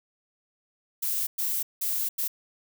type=noise bursts at uneven times; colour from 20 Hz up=violet; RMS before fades=-28 dBFS; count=4; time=1.02-1.27 / 1.38-1.63 / 1.81-2.09 / 2.18-2.28 s; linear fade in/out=10 ms; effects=none